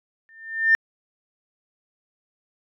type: tone with exponential growth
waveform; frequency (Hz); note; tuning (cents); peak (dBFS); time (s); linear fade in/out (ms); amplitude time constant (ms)
sine; 1800; A6; +39; -10; 0.29-0.75; 0; 98
effects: tanh soft clip ceiling -6 dBFS